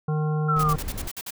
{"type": "harmonic tone", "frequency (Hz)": 153.2, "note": "D#3", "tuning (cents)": -27, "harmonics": [1, 3, 5, 7, 9], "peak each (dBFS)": [-22, -32, -36, -39, -41], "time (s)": [0.08, 0.76], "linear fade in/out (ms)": 5}
{"type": "linear sweep", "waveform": "sine", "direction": "down", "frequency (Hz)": [1376, 1147], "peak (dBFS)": -21, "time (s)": [0.48, 0.74], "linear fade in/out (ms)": 10}
{"type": "noise", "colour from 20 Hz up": "brown", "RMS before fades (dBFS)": -32, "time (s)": [0.56, 1.08], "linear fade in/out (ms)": 5}
{"type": "noise bursts", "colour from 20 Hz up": "white", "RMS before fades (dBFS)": -34, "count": 8, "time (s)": [0.59, 1.307], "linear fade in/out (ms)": 5, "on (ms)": 45, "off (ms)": 51}
{"effects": []}